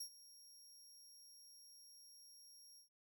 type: tone with ADSR envelope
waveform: 25% pulse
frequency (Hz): 5588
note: F8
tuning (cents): 0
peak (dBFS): -38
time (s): 0-2.89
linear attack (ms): 7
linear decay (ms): 81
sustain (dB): -17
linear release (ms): 110
effects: none